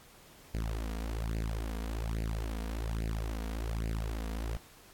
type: tone with flanger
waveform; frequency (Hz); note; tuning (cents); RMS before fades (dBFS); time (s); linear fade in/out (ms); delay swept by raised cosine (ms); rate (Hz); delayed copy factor
sawtooth; 55; A1; 0; -35; 0.54-4.57; 5; 0.42 to 4.32; 1.2; +1
effects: pink hiss -57 dBFS RMS until 4.93 s + AAC 64 kbps